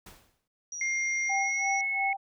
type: noise with exponential decay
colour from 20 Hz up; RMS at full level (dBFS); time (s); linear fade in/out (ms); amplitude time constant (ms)
pink; -46; 0.06-0.48; 5; 91
type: tone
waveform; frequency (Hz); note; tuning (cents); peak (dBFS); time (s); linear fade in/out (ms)
sine; 5770; F#8; -44; -35; 0.72-1.81; 2
type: tone with pitch glide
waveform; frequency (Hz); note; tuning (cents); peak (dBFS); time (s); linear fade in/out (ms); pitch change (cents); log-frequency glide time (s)
sine; 2120 to 2191; C7 to C#7; +22 to -21; -27; 0.81-2.13; 2; +57; 1.26-1.67
type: tone with tremolo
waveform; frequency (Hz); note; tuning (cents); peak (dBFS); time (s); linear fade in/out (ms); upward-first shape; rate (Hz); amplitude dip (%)
sine; 784; G5; 0; -27; 1.29-2.17; 10; sine; 2.9; 95
effects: none